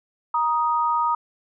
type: tone pair together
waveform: sine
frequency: 942.8 / 1245 Hz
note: A#5 / D#6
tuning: +19 / +1 cents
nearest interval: perfect fourth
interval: 482 cents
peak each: -21 / -22 dBFS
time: 0.34-1.15 s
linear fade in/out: 5 ms
effects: none